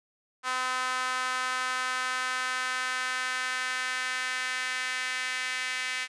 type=tone with high-pass filter sweep; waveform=sawtooth; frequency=255.5 Hz; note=C4; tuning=41 cents flat; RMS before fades=-31 dBFS; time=0.43-6.08 s; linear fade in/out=50 ms; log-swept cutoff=1200 to 2000 Hz; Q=2.4; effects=resampled to 22050 Hz